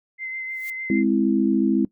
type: tone with vibrato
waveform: sine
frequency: 2069 Hz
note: C7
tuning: 20 cents flat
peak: -28 dBFS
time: 0.18-1.04 s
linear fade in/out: 50 ms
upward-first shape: sine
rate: 6.6 Hz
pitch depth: 15 cents each way
type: noise with exponential growth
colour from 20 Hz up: blue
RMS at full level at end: -38 dBFS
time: 0.45-0.7 s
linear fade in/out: 2 ms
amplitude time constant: 53 ms
type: chord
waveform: sine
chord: Ab augmented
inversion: none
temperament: equal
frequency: 207.7 / 261.6 / 329.6 Hz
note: Ab3 / C4 / E4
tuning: 0 / 0 / 0 cents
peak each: -21 dBFS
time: 0.9-1.85 s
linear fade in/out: 2 ms
effects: noise-tail reverb RT60 0.1 s tail -20 dB re dry